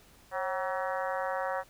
harmonic tone with a mistuned harmonic, 189.4 Hz, F#3, 41 cents sharp, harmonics 3 / 4 / 5 / 6 / 7 / 8 / 9 / 10, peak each -34 / -36 / -38 / -40 / -41 / -42 / -43 / -44 dBFS, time 0.31-1.64 s, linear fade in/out 50 ms, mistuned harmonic 3, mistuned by -68 cents, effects pink hiss -59 dBFS RMS until 1.69 s

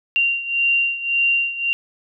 sine beating tone pair, 2768 / 2769.8 Hz, F7 / F7, -16 / -15 cents, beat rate 1.8 Hz, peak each -18 / -22 dBFS, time 0.16-1.73 s, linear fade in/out 0 ms, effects none

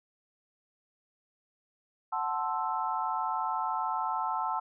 sine chord, F# half-diminished seventh, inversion none, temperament equal, 740 / 880 / 1046.5 / 1318.5 Hz, F#5 / A5 / C6 / E6, 0 / 0 / 0 / 0 cents, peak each -36 / -32 / -35 / -35 dBFS, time 2.12-4.6 s, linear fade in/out 10 ms, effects none

